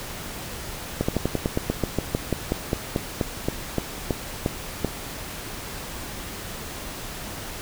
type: slowing click train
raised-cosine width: 2 ms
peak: -8 dBFS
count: 21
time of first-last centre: 1.01-4.847 s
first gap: 75 ms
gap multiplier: 1.09
effects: pink hiss -35 dBFS RMS until 7.61 s